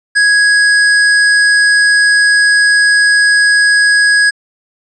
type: tone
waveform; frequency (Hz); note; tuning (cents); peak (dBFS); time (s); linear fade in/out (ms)
square; 1661.2; G#6; 0; -7; 0.15-4.31; 20
effects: resampled to 22050 Hz